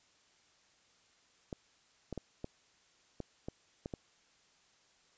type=clicks; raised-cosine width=2 ms; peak=-26 dBFS; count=8; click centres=1.528 / 2.127 / 2.177 / 2.444 / 3.203 / 3.485 / 3.859 / 3.938 s; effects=white hiss -68 dBFS RMS until 5.17 s + resampled to 16000 Hz